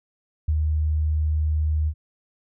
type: tone with ADSR envelope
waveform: sine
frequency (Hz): 77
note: D#2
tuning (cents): -17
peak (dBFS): -17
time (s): 0.48-1.94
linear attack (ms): 7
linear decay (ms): 54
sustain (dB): -2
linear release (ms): 64
effects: none